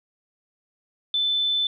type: tone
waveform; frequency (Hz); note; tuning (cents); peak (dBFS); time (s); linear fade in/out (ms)
sine; 3520; A7; 0; -20; 1.14-1.67; 2
effects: none